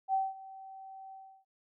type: tone with ADSR envelope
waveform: sine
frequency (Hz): 770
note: G5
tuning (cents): -31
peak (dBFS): -25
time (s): 0.08-1.45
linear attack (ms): 56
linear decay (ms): 200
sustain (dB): -20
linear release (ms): 330
effects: none